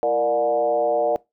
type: tone with frequency modulation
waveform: sine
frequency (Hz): 593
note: D5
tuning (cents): +17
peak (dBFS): -17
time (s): 0.03-1.16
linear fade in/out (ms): 0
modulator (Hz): 128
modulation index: 1.2
effects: noise-tail reverb RT60 0.2 s tail -22 dB re dry